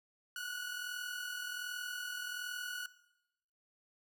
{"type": "tone pair together", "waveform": "sawtooth", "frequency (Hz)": [1438.7, 1480], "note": ["F#6", "F#6"], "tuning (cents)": [-49, 0], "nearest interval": "unison", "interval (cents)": 49, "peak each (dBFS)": [-40, -38], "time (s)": [0.36, 2.86], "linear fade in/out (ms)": 2, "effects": ["noise-tail reverb RT60 0.9 s tail -18 dB re dry"]}